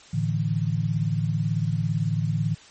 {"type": "chord", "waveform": "sine", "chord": "A suspended fourth", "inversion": "none", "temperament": "equal", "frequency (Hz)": [110, 146.83, 164.81], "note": ["A2", "D3", "E3"], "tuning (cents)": [0, 0, 0], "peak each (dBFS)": -26, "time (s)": [0.13, 2.55], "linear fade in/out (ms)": 10, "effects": ["white hiss -49 dBFS RMS until 2.7 s", "MP3 32 kbps"]}